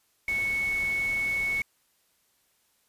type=tone in noise; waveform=sine; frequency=2210 Hz; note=C#7; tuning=6 cents flat; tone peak=-25 dBFS; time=0.28-1.62 s; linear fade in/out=2 ms; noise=pink; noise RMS=-42 dBFS; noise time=0.28-1.62 s; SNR=+14 dB; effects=white hiss -69 dBFS RMS until 2.88 s + resampled to 32000 Hz